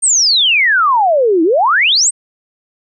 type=exponential two-way sweep; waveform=sine; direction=down then up; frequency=8870 to 311.1 to 8870 Hz; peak=-8 dBFS; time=0.02-2.11 s; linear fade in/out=20 ms; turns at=1.43 s; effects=none